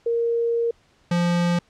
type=tone pair in turn; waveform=sine / square; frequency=466.2 / 173.82 Hz; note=A#4 / F3; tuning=0 / -8 cents; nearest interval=octave + perfect fourth; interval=1708 cents; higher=first; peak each=-19 dBFS; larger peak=neither; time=0.06-0.71 / 1.11-1.59 s; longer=first; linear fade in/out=5 ms; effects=pink hiss -60 dBFS RMS until 1.69 s + low-pass 6000 Hz 12 dB/octave